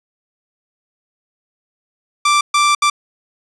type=tone bursts at uneven times; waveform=sawtooth; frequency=1174.7 Hz; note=D6; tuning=in tune; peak=-7 dBFS; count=3; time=2.25-2.41 / 2.54-2.75 / 2.82-2.9 s; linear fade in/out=5 ms; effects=resampled to 22050 Hz + 7-bit